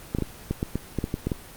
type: clicks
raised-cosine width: 3 ms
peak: -12 dBFS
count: 11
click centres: 0.149 / 0.186 / 0.223 / 0.51 / 0.629 / 0.756 / 0.987 / 1.041 / 1.141 / 1.27 / 1.318 s
effects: pink hiss -44 dBFS RMS until 1.56 s + Opus 24 kbps